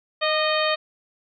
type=harmonic tone with a mistuned harmonic; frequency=620 Hz; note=D#5; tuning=6 cents flat; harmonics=1 / 2 / 3 / 4 / 5 / 6 / 7; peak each=-23 / -26 / -28 / -29 / -30 / -31 / -31 dBFS; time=0.21-0.76 s; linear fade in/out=20 ms; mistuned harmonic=2; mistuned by=-31 cents; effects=none